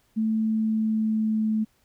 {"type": "tone with pitch glide", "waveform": "sine", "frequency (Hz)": [220, 217.5], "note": ["A3", "A3"], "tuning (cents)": [0, -20], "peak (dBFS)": -21, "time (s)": [0.16, 1.65], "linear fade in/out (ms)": 20, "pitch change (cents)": -20, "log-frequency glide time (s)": [0.38, 1.49], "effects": ["pink hiss -66 dBFS RMS until 1.84 s"]}